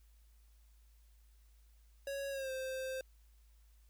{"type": "tone with pitch glide", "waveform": "square", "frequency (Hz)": [554.4, 523.6], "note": ["C#5", "C5"], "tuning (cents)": [0, 1], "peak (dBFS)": -39, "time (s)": [2.07, 3.01], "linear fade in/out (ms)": 2, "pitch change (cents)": -99, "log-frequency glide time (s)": [2.3, 2.51], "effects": ["added 54 Hz sine -61 dBFS peak until 3.89 s", "white hiss -75 dBFS RMS until 3.89 s"]}